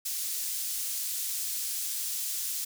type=high-pass noise; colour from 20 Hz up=pink; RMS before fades=-33 dBFS; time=0.05-2.65 s; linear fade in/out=10 ms; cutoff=6400 Hz; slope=12 dB/octave; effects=none